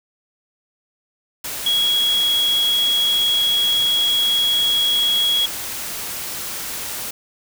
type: tone in noise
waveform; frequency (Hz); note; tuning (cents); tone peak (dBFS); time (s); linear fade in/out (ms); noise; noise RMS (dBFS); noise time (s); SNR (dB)
sine; 3322; G#7; 0; -15; 1.66-5.46; 5; white; -28; 1.44-7.11; +10
effects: none